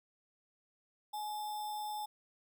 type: tone with sample-and-hold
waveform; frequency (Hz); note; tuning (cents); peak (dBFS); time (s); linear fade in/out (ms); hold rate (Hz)
sine; 843; G#5; +26; -37; 1.13-2.06; 10; 4410
effects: none